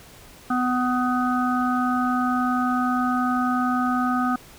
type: harmonic tone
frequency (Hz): 250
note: B3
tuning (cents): +21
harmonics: 1 / 3 / 5 / 6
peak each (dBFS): -22 / -27 / -25 / -32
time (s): 0.5-4.36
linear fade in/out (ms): 5
effects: pink hiss -47 dBFS RMS until 4.58 s